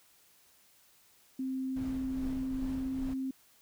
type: tone with pitch glide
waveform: sine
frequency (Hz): 262.3 to 264.3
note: C4 to C4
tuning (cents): +4 to +18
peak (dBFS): -32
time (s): 1.39-3.31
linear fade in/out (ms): 5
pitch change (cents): +14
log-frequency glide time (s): 2.46-3.18
type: noise with tremolo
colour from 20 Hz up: brown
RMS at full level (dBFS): -40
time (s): 1.76-3.14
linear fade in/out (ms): 5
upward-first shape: triangle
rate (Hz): 2.4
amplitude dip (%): 55
effects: white hiss -64 dBFS RMS until 3.61 s